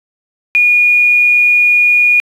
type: tone with quantisation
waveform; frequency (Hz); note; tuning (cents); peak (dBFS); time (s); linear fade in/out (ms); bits
sine; 2443; D#7; -32; -6; 0.55-2.2; 0; 6
effects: resampled to 32000 Hz